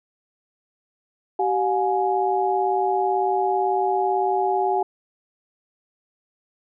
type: tone cluster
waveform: sine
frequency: 384.1 / 719 / 837 Hz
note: G4 / F#5 / G#5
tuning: -35 / -50 / +13 cents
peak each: -23 dBFS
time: 1.39-4.83 s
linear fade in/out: 5 ms
effects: none